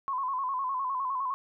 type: tone with vibrato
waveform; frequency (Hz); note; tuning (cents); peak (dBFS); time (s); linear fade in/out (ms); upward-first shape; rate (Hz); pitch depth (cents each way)
sine; 1053; C6; +11; -28; 0.08-1.34; 0; square; 9.8; 69
effects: none